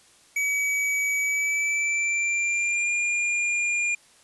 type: tone with pitch glide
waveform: square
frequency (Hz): 2276 to 2410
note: C#7 to D7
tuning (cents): +45 to +44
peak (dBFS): -23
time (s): 0.36-3.95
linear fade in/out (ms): 5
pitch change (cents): +99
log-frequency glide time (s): 1.2-2.93
effects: white hiss -56 dBFS RMS until 4.23 s + resampled to 24000 Hz